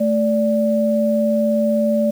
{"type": "tone pair together", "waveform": "sine", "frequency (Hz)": [220, 583.3], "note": ["A3", "D5"], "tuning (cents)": [0, -12], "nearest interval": "octave + perfect fourth", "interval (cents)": 1688, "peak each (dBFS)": -17, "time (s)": [0, 2.11], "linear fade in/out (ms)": 10, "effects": ["7-bit"]}